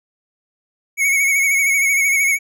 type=tone with vibrato; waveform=square; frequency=2217 Hz; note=C#7; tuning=in tune; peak=-14 dBFS; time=0.97-2.39 s; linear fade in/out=50 ms; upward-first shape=sine; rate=13 Hz; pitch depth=45 cents each way; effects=none